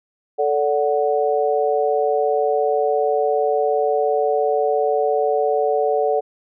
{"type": "chord", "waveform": "sine", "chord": "D major", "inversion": "second", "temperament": "equal with one note detuned", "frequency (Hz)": [440, 577.2, 740], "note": ["A4", "D5", "F#5"], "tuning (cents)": [0, -30, 0], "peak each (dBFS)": [-19, -21, -21], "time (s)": [0.38, 6.21], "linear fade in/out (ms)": 20, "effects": []}